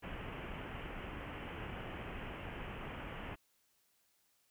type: low-pass noise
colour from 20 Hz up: pink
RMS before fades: -45 dBFS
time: 0.02-3.36 s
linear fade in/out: 20 ms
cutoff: 3100 Hz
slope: 96 dB/octave
effects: white hiss -75 dBFS RMS until 4.5 s